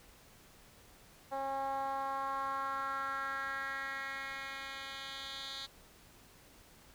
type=tone with band-pass filter sweep; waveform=10% pulse; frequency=271.6 Hz; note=C#4; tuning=35 cents flat; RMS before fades=-39 dBFS; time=1.31-5.67 s; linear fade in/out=20 ms; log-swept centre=700 to 3800 Hz; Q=3.1; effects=pink hiss -60 dBFS RMS until 6.94 s